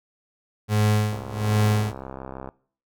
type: tone with tremolo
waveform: 35% pulse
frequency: 106 Hz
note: G#2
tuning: 36 cents sharp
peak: -15 dBFS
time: 0.68-1.94 s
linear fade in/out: 50 ms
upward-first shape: sine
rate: 1.3 Hz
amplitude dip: 90%
type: click train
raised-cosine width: 1 ms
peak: -21 dBFS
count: 91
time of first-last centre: 1.13-2.49 s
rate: 66.2 Hz
effects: noise-tail reverb RT60 0.5 s tail -22 dB re dry